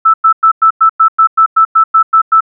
sine tone bursts, 1317 Hz, E6, 2 cents flat, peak -3 dBFS, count 13, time 0.05-2.407 s, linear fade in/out 10 ms, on 89 ms, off 100 ms, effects none

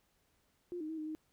sine tone with pitch steps, 352.4 / 309.5 / 320.3 / 308.6 / 312.1 Hz, F4 / D#4 / E4 / D#4 / D#4, +16 / -9 / -50 / -14 / +5 cents, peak -38 dBFS, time 0.72-1.15 s, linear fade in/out 0 ms, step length 86 ms, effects pink hiss -75 dBFS RMS until 1.32 s

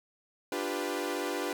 sawtooth chord, G dominant seventh, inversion second, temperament equal with one note detuned, 293.7 / 349.2 / 393.6 / 493.9 Hz, D4 / F4 / G4 / B4, 0 / 0 / +7 / 0 cents, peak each -33 dBFS, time 0.52-1.53 s, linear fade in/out 2 ms, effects none

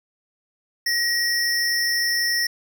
square tone pair together, 1893 / 5354 Hz, A#6 / E8, +26 / +26 cents, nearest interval octave + tritone, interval 1800 cents, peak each -23 dBFS, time 0.86-2.47 s, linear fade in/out 5 ms, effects 9-bit

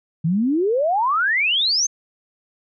sine exponential sweep, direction up, 152.8 to 6470 Hz, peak -16 dBFS, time 0.24-1.87 s, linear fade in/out 10 ms, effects none

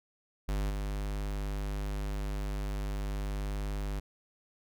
square tone with level steps, 50.2 Hz, G1, 42 cents sharp, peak -30 / -33 dBFS, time 0.48-4 s, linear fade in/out 10 ms, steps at 0.69 s, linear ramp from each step 20 ms, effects none

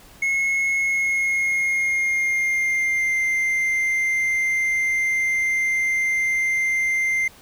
triangle tone with pitch glide, 2175 to 2091 Hz, C#7 to C7, -33 to -2 cents, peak -17 dBFS, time 0.22-7.28 s, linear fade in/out 5 ms, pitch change -69 cents, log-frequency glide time 0.78-3.18 s, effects pink hiss -48 dBFS RMS until 7.41 s

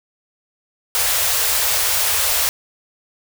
white band-stop noise, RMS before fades -18 dBFS, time 0.95-2.49 s, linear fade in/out 0 ms, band 110 to 440 Hz, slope 96 dB/octave, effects none

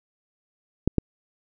clicks, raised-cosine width 3 ms, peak -6 dBFS, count 2, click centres 0.876 / 0.983 s, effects none

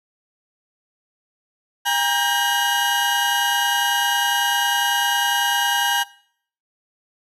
35% pulse tone cluster, 808 / 940 / 1586 / 2900 Hz, G#5 / A#5 / G6 / F#7, -48 / +14 / +20 / -35 cents, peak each -22 dBFS, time 1.85-6.04 s, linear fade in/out 20 ms, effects noise-tail reverb RT60 0.6 s tail -22 dB re dry + resampled to 32000 Hz

